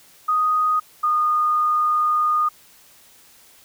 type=tone pair in turn; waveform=sine; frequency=1244.5 / 1225.9 Hz; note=D#6 / D#6; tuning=0 / -26 cents; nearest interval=unison; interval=26 cents; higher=first; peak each=-16 dBFS; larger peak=neither; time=0.28-0.8 / 1.03-2.49 s; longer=second; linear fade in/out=10 ms; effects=white hiss -51 dBFS RMS until 3.64 s